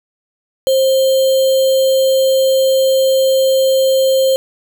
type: tone with sample-and-hold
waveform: sine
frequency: 530 Hz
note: C5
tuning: 22 cents sharp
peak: -9 dBFS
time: 0.67-4.36 s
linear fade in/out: 0 ms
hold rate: 3675 Hz
effects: none